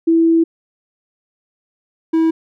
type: tone pair in turn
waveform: sine / triangle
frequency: 329.6 / 324.3 Hz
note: E4 / E4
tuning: 0 / -28 cents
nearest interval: unison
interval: 28 cents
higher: first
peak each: -9 dBFS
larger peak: neither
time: 0.07-0.44 / 2.13-2.31 s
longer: first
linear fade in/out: 10 ms
effects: none